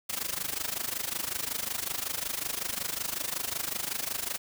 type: noise with amplitude modulation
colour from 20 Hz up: white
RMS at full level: -30 dBFS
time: 0.09-4.38 s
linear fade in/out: 10 ms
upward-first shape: sine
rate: 25.4 Hz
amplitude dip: 85%
effects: none